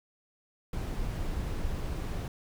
brown noise, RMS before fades -33 dBFS, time 0.73-2.28 s, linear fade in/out 2 ms, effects none

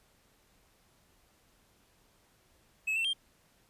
triangle tone with pitch steps, 2584 / 2690 / 3187 Hz, E7 / E7 / G7, -35 / +34 / +28 cents, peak -27 dBFS, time 2.87-3.134 s, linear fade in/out 10 ms, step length 88 ms, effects pink hiss -67 dBFS RMS until 3.69 s + resampled to 32000 Hz

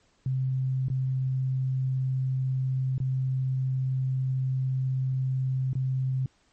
sine tone with dropouts, 130.9 Hz, C3, 1 cent sharp, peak -24 dBFS, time 0.26-6.26 s, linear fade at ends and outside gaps 2 ms, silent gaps 0.884-0.9 / 2.981-3.001 / 5.732-5.753 s, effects pink hiss -66 dBFS RMS until 6.52 s + MP3 32 kbps

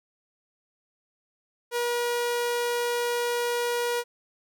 sawtooth tone, 479.8 Hz, A#4, 50 cents sharp, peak -21 dBFS, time 1.71-4.04 s, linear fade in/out 50 ms, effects none

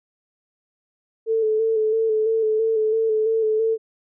sine tone with vibrato, 440.6 Hz, A4, 2 cents sharp, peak -17 dBFS, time 1.26-3.78 s, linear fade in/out 50 ms, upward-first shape square, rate 3 Hz, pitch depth 27 cents each way, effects none

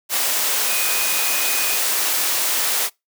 sine tone in noise, 2489 Hz, D#7, in tune, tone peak -27 dBFS, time 0.66-1.8 s, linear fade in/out 50 ms, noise white, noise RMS -20 dBFS, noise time 0.09-2.9 s, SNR -10 dB, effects noise-tail reverb RT60 0.2 s tail -25 dB re dry + high-pass 400 Hz 12 dB/octave

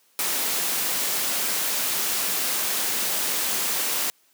white noise, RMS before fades -25 dBFS, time 0.19-4.1 s, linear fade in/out 0 ms, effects white hiss -62 dBFS RMS until 4.33 s + high-pass 200 Hz 12 dB/octave

